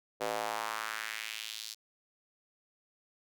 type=tone with high-pass filter sweep; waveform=square; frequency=55 Hz; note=A1; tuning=in tune; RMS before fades=-38 dBFS; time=0.2-1.75 s; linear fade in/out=20 ms; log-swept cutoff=510 to 4700 Hz; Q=2; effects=none